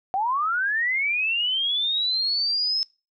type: linear sweep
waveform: sine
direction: up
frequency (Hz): 737 to 5240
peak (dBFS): -21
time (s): 0.14-2.83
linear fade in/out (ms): 0
effects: noise-tail reverb RT60 0.3 s tail -23 dB re dry